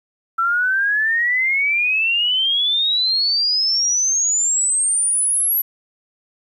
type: exponential sweep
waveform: sine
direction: up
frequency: 1334 to 11840 Hz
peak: -15 dBFS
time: 0.38-5.62 s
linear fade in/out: 10 ms
effects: 9-bit